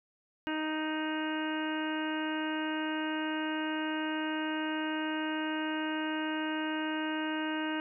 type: harmonic tone with a mistuned harmonic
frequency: 311.1 Hz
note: D#4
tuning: in tune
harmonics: 1 / 2 / 3 / 4 / 5 / 6 / 7 / 8 / 9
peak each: -33 / -42 / -40 / -46 / -39 / -45 / -50 / -48 / -43 dBFS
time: 0.47-7.8 s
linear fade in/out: 0 ms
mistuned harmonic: 9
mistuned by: +28 cents
effects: none